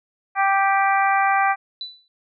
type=harmonic tone; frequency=392 Hz; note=G4; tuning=in tune; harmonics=2 / 3 / 4 / 5 / 6; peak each=-18 / -22 / -24 / -26 / -28 dBFS; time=0.35-1.56 s; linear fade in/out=50 ms
type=tone with exponential decay; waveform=sine; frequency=3978 Hz; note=B7; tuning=12 cents sharp; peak=-25 dBFS; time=1.81-2.08 s; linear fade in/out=1 ms; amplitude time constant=58 ms
effects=none